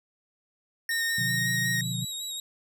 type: tone with pitch glide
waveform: square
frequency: 1835 to 1867.1 Hz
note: A#6 to A#6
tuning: -28 to +2 cents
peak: -27 dBFS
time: 0.89-1.81 s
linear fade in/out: 2 ms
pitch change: +30 cents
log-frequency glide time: 1.23-1.46 s
type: tone with vibrato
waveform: 25% pulse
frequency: 3823 Hz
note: A#7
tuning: 43 cents sharp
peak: -28 dBFS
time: 0.91-2.4 s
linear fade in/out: 2 ms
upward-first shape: sine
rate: 5.4 Hz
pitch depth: 37 cents each way
type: chord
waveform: sine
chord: B diminished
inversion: none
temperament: just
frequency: 123.47 / 148.16 / 177.8 Hz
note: B2 / D3 / F3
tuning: 0 / +16 / +31 cents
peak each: -32 / -37 / -34 dBFS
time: 1.18-2.05 s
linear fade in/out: 5 ms
effects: none

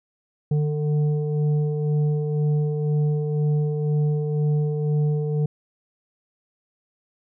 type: tone with frequency modulation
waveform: sine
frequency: 150 Hz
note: D3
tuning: 37 cents sharp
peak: -19 dBFS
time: 0.51-5.46 s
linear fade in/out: 5 ms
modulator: 298 Hz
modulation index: 0.66
effects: none

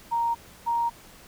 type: tone pair in turn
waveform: sine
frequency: 932.3 / 935.8 Hz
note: A#5 / A#5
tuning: 0 / +6 cents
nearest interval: unison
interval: 6 cents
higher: second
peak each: -22 dBFS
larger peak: neither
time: 0.11-0.35 / 0.66-0.9 s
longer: neither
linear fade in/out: 20 ms
effects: pink hiss -50 dBFS RMS until 1.27 s

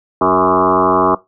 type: tone with frequency modulation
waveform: sine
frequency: 740 Hz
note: F#5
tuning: in tune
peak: -9 dBFS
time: 0.21-1.15 s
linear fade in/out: 5 ms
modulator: 91.2 Hz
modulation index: 5.4
effects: noise-tail reverb RT60 0.2 s tail -19 dB re dry

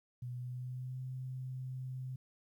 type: tone with pitch glide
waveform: sine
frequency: 123.47 to 129.16 Hz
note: B2 to C3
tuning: 0 to -22 cents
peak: -39 dBFS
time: 0.22-2.16 s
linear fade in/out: 5 ms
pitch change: +78 cents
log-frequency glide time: 0.32-1.05 s
effects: 12-bit

